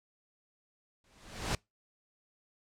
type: noise with exponential growth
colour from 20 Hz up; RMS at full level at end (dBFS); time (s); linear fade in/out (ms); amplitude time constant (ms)
pink; -30; 1.04-1.55; 2; 110
effects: noise-tail reverb RT60 0.2 s tail -25 dB re dry + low-pass 8000 Hz 12 dB/octave